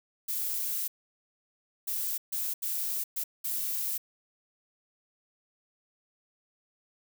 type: noise bursts at uneven times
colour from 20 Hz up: violet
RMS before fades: -32 dBFS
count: 6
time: 0.28-0.88 / 1.87-2.18 / 2.32-2.54 / 2.62-3.04 / 3.16-3.24 / 3.44-3.98 s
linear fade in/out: 10 ms
effects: none